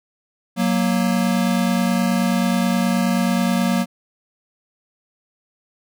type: tone pair together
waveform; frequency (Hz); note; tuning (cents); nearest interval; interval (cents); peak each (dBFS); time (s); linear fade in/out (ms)
square; 185 / 234.4; F#3 / A#3; 0 / +10; major third; 410; -20; 0.56-3.86; 50
effects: none